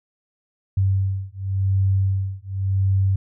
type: beating tone pair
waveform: sine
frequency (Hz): 96.1 / 97.01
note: G2 / G2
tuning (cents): -34 / -18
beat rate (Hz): 0.91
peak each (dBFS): -21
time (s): 0.77-3.16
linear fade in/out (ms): 5
effects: none